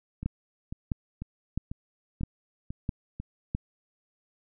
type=two click trains; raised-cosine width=5 ms; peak=-23 / -16 dBFS; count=7 / 6; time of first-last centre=0.23-3.2 / 0.26-3.549 s; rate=2.02 / 1.52 Hz; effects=none